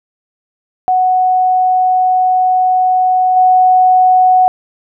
sine tone with level steps, 740 Hz, F#5, in tune, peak -8 / -5 dBFS, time 0.88-4.48 s, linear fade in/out 0 ms, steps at 3.36 s, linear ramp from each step 10 ms, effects none

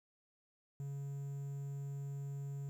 triangle tone with quantisation, 140 Hz, C#3, 18 cents sharp, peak -38 dBFS, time 0.8-2.69 s, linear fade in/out 0 ms, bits 11, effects none

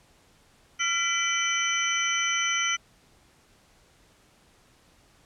sine tone cluster, 1373 / 1995 / 2328 / 3046 / 5950 Hz, F6 / B6 / D7 / F#7 / F#8, -30 / +17 / -16 / +50 / +9 cents, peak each -30 dBFS, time 0.79-2.77 s, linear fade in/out 20 ms, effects pink hiss -60 dBFS RMS until 5.25 s + low-pass 10000 Hz 12 dB/octave

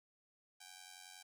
5% pulse ring-modulated tone, 784 Hz, G5, in tune, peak -39 dBFS, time 0.6-1.23 s, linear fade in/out 10 ms, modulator 45.4 Hz, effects none

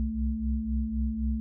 sine tone cluster, 62.4 / 66.3 / 220.7 Hz, B1 / C2 / A3, +19 / +23 / +5 cents, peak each -31 / -31 / -30 dBFS, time 0-1.4 s, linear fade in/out 0 ms, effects none

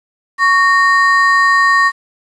triangle ring-modulated tone, 1480 Hz, F#6, in tune, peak -3 dBFS, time 0.38-1.92 s, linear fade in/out 50 ms, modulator 366 Hz, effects resampled to 22050 Hz + 7-bit

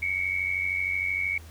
sine tone pair together, 2190 / 2283 Hz, C#7 / D7, -22 / -50 cents, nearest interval minor second, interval 72 cents, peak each -28 dBFS, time 0.02-1.38 s, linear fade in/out 5 ms, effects added 80 Hz sine -43 dBFS peak until 1.5 s + pink hiss -52 dBFS RMS until 1.5 s

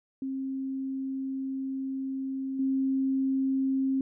sine tone with level steps, 267.1 Hz, C4, 36 cents sharp, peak -30 / -24 dBFS, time 0.22-4.01 s, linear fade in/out 2 ms, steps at 2.59 s, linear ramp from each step 5 ms, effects none

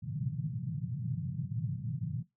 white band-pass noise, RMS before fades -36 dBFS, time 0.02-2.23 s, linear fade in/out 10 ms, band 110 to 160 Hz, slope 48 dB/octave, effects noise-tail reverb RT60 0.2 s tail -19 dB re dry

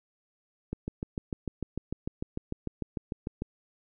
click train, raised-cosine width 3 ms, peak -19 dBFS, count 19, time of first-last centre 0.73-3.421 s, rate 6.69 Hz, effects none

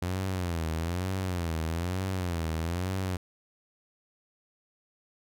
sawtooth tone with vibrato, 87.3 Hz, F2, in tune, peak -25 dBFS, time 0.02-3.17 s, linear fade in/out 5 ms, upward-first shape sine, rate 1.1 Hz, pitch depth 150 cents each way, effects none

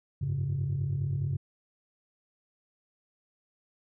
sine chord, F# suspended second, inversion none, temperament equal with one note detuned, 94.12 / 103.83 / 138.59 Hz, F#2 / G#2 / C#3, +30 / 0 / 0 cents, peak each -33 / -33 / -28 dBFS, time 0.21-1.37 s, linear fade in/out 10 ms, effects tanh soft clip ceiling -23 dBFS

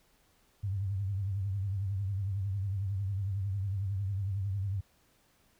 sine tone with vibrato, 98 Hz, G2, in tune, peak -30 dBFS, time 0.63-4.81 s, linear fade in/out 10 ms, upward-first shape triangle, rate 11 Hz, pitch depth 110 cents each way, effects pink hiss -68 dBFS RMS until 5.59 s

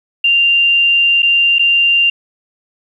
sine tone with dropouts, 2785 Hz, F7, 5 cents flat, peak -8 dBFS, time 0.24-2.1 s, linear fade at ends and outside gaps 5 ms, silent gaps 1.222-1.228 / 1.585-1.593 s, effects 8-bit

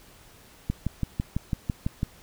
click train, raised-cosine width 5 ms, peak -13 dBFS, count 9, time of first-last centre 0.7-2.031 s, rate 6.01 Hz, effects pink hiss -53 dBFS RMS until 2.22 s

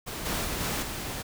pink noise with level steps, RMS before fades -36 / -30 / -32 / -30 / -35 dBFS, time 0.06-1.23 s, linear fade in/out 20 ms, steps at 0.25 / 0.44 / 0.6 / 0.82 s, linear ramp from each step 10 ms, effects none

